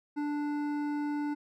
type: tone with hard clipping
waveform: sine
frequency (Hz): 293.7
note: D4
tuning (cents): 0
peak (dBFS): -32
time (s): 0.16-1.35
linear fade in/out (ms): 20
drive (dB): 11
effects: none